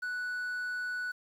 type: tone with quantisation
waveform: triangle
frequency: 1480 Hz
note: F#6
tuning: in tune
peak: -31 dBFS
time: 0.02-1.12 s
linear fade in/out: 10 ms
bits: 10
effects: none

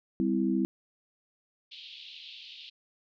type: chord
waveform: sine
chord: C major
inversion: second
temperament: equal with one note detuned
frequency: 196 / 255.9 / 329.6 Hz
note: G3 / C4 / E4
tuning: 0 / -38 / 0 cents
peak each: -29 dBFS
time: 0.2-0.65 s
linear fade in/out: 0 ms
type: band-pass noise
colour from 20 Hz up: white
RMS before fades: -47 dBFS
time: 1.71-2.7 s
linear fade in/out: 10 ms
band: 2700 to 4100 Hz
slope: 48 dB/octave
effects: none

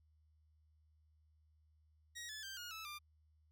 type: tone with pitch steps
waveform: 15% pulse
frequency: 1893 / 1725.9 / 1573.5 / 1434.6 / 1308 / 1192.5 Hz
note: A#6 / A6 / G6 / F6 / E6 / D6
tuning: +26 / -34 / +6 / +46 / -14 / +26 cents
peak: -40 dBFS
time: 2.15-2.99 s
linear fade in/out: 20 ms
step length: 140 ms
effects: added 77 Hz sine -69 dBFS peak until 3.51 s

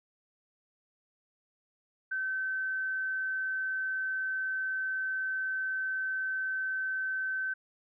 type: tone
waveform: sine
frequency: 1536 Hz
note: G6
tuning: 36 cents flat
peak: -30 dBFS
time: 2.11-7.54 s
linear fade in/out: 10 ms
effects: none

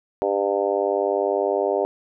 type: harmonic tone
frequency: 100 Hz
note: G2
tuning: 35 cents sharp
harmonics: 3 / 4 / 5 / 6 / 7 / 8 / 9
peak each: -32 / -23 / -26 / -24 / -28 / -33 / -33 dBFS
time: 0.22-1.85 s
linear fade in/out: 0 ms
effects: none

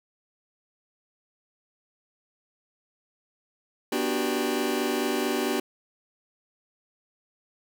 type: chord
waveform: sawtooth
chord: G major seventh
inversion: first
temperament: just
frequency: 245 / 294 / 367.5 / 392 Hz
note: B3 / D4 / F#4 / G4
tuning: -14 / +2 / -12 / 0 cents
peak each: -26 dBFS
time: 3.92-5.6 s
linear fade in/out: 5 ms
effects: 8-bit

